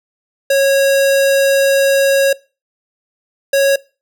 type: tone pair in turn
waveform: square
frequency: 549 / 551.3 Hz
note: C#5 / C#5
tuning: -17 / -10 cents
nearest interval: unison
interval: 7 cents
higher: second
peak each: -10 dBFS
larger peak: neither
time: 0.5-2.33 / 3.53-3.76 s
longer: first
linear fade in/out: 5 ms
effects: noise-tail reverb RT60 0.3 s tail -21 dB re dry